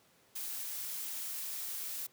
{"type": "noise", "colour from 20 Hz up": "blue", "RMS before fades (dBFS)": -40, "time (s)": [0.35, 2.07], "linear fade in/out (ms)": 10, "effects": ["pink hiss -66 dBFS RMS until 2.12 s", "high-pass 150 Hz 12 dB/octave"]}